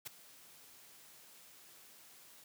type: noise with ADSR envelope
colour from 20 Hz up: white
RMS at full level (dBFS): -41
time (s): 0.05-2.44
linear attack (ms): 21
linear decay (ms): 7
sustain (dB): -18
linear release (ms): 4
effects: high-pass 100 Hz 12 dB/octave